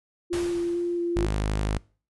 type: tone with vibrato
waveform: sine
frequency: 345.8 Hz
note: F4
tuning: 17 cents flat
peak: -24 dBFS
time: 0.3-1.27 s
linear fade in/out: 20 ms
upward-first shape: square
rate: 2.2 Hz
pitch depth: 8 cents each way
type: noise with exponential decay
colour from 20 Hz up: pink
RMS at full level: -33 dBFS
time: 0.33-1.3 s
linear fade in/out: 0 ms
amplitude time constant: 210 ms
type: tone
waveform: sawtooth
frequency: 51.91 Hz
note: G#1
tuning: in tune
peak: -20 dBFS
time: 1.16-1.78 s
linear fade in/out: 5 ms
effects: noise-tail reverb RT60 0.4 s tail -24 dB re dry + resampled to 24000 Hz